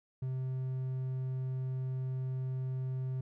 triangle tone, 130 Hz, C3, 11 cents flat, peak -31 dBFS, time 0.22-3.21 s, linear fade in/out 5 ms, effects none

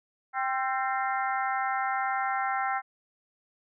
harmonic tone with a mistuned harmonic, 261.6 Hz, C4, in tune, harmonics 3 / 4 / 5 / 6 / 7 / 8, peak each -29 / -36 / -32 / -38 / -37 / -39 dBFS, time 0.33-2.82 s, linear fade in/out 50 ms, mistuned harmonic 5, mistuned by +55 cents, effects none

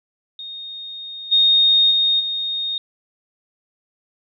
sine tone with level steps, 3702 Hz, A#7, 13 cents flat, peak -30 / -11 / -14 / -21 dBFS, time 0.39-2.78 s, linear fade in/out 2 ms, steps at 1.31 / 1.9 / 2.19 s, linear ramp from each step 20 ms, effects none

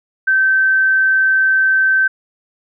sine tone, 1547 Hz, G6, 23 cents flat, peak -10 dBFS, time 0.27-2.08 s, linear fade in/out 10 ms, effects none

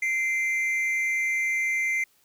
triangle tone pair together, 2079 / 2349 Hz, C7 / D7, -12 / 0 cents, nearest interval major second, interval 212 cents, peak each -22 / -31 dBFS, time 0.02-2.04 s, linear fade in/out 5 ms, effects white hiss -64 dBFS RMS until 2.24 s

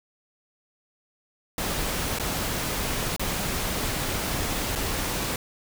pink noise with dropouts, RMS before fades -28 dBFS, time 1.58-5.36 s, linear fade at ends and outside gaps 2 ms, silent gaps 2.187-2.197 / 3.164-3.195 / 4.753-4.757 s, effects none

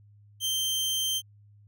sawtooth tone, 3136 Hz, G7, in tune, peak -23 dBFS, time 0.4-1.22 s, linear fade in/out 50 ms, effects added 103 Hz sine -53 dBFS peak until 1.67 s

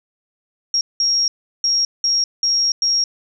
sine tone bursts at uneven times, 5588 Hz, F8, in tune, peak -14 dBFS, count 6, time 0.74-0.81 / 1-1.28 / 1.64-1.85 / 2.04-2.24 / 2.43-2.72 / 2.82-3.04 s, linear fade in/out 2 ms, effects none

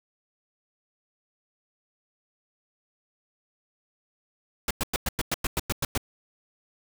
pink noise bursts, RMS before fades -26 dBFS, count 11, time 4.68-5.977 s, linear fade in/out 2 ms, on 27 ms, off 100 ms, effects none

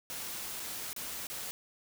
white noise with dropouts, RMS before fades -40 dBFS, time 0.1-1.51 s, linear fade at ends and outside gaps 0 ms, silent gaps 0.597-0.601 / 0.93-0.963 / 1.269-1.3 s, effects none

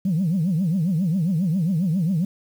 sine tone with vibrato, 174.61 Hz, F3, in tune, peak -17 dBFS, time 0.05-2.25 s, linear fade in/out 5 ms, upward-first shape triangle, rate 7.4 Hz, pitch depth 280 cents each way, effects tanh soft clip ceiling -15 dBFS + 8-bit

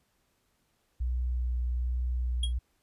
sine tone with vibrato, 61.3 Hz, B1, 12 cents flat, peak -27 dBFS, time 1-2.59 s, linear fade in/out 10 ms, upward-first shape sine, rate 1.2 Hz, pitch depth 13 cents each way
square tone with exponential decay, 3285 Hz, G#7, 20 cents flat, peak -28 dBFS, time 2.43-2.53 s, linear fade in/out 5 ms, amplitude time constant 21 ms
effects pink hiss -73 dBFS RMS until 2.82 s + resampled to 32000 Hz

